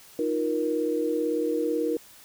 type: chord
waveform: sine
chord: Eb suspended second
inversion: none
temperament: equal with one note detuned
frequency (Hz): 311.1 / 349.2 / 472.1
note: Eb4 / F4 / Bb4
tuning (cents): 0 / 0 / +22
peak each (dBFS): -28 / -31 / -26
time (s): 0.19-1.97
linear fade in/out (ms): 2
effects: white hiss -51 dBFS RMS until 2.24 s